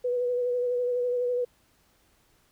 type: tone with vibrato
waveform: sine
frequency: 491.8 Hz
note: B4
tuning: 7 cents flat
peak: -24 dBFS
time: 0.04-1.45 s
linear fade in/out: 10 ms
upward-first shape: sine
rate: 12 Hz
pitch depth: 24 cents each way
effects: pink hiss -65 dBFS RMS until 2.51 s